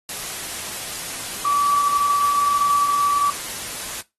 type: tone in noise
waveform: sine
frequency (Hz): 1152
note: D6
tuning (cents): -34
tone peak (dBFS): -15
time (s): 1.45-3.3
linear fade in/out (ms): 2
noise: white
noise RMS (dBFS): -30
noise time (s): 0.09-4.01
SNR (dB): +12
effects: noise-tail reverb RT60 0.2 s tail -18 dB re dry + AAC 32 kbps